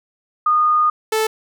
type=tone pair in turn; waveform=sine / sawtooth; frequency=1227 / 438.1 Hz; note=D#6 / A4; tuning=-25 / -7 cents; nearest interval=octave + tritone; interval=1782 cents; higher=first; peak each=-12 dBFS; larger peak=neither; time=0.46-0.9 / 1.12-1.27 s; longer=first; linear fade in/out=5 ms; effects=none